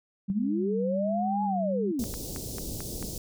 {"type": "tone with vibrato", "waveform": "sine", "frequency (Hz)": 198.5, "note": "G3", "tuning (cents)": 22, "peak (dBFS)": -28, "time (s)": [0.28, 1.92], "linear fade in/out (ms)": 10, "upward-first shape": "triangle", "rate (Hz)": 1.3, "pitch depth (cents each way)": 76}
{"type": "linear two-way sweep", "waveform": "sine", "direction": "up then down", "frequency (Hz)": [177.8, 851, 206.8], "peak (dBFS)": -27, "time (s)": [0.3, 2.04], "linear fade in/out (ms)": 0, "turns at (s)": 1.44}
{"type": "band-stop noise", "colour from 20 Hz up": "pink", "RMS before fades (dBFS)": -36, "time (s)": [1.99, 3.18], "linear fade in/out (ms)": 2, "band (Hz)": [510, 4700], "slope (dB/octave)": 24}
{"type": "click train", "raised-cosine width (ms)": 0.5, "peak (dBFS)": -25, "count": 5, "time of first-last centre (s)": [2.14, 3.027], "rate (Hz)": 4.51}
{"effects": []}